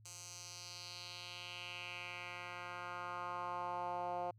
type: tone with band-pass filter sweep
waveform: 10% pulse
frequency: 176.9 Hz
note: F3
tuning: 23 cents sharp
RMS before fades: -45 dBFS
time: 0.05-4.31 s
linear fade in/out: 5 ms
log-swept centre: 7100 to 680 Hz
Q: 2.6
effects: added 108 Hz sine -60 dBFS peak until 4.38 s